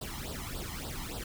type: noise with flanger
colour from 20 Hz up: pink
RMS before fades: -39 dBFS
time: 0.01-1.24 s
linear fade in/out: 5 ms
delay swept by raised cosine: 0.22 to 1 ms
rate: 3.5 Hz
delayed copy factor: +0.8
effects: none